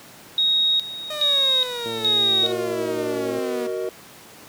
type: tone with tremolo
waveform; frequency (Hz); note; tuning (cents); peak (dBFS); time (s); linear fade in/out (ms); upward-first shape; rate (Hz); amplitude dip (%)
sine; 3764; A#7; +16; -16; 0.38-2.52; 2; square; 1.2; 80
type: exponential sweep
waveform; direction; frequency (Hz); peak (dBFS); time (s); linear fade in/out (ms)
sawtooth; down; 616 to 238.5; -25; 1.1-3.67; 5
type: click train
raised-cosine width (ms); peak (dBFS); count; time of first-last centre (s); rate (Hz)
2; -21; 175; 1.86-3.386; 114
type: chord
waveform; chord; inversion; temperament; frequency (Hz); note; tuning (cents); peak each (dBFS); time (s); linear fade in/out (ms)
triangle; D# minor; first; just; 373.4 / 466.7 / 622.3; F#4 / A#4 / D#5; +16 / +2 / 0; -25 / -26 / -29; 2.43-3.89; 2
effects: pink hiss -44 dBFS RMS until 4.48 s + high-pass 150 Hz 12 dB/octave